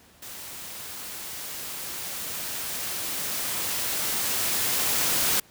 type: noise with level ramp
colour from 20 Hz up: white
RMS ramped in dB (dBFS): -40 to -23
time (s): 0.22-5.4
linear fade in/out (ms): 5
effects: pink hiss -55 dBFS RMS until 5.5 s + high-pass 60 Hz 12 dB/octave